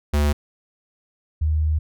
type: tone pair in turn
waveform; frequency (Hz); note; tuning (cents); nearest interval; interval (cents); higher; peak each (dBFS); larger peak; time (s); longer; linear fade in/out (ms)
square / sine; 73.42 / 77.38; D2 / D#2; 0 / -9; minor second; 91; second; -17; neither; 0.13-0.33 / 1.41-1.79; second; 10
effects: none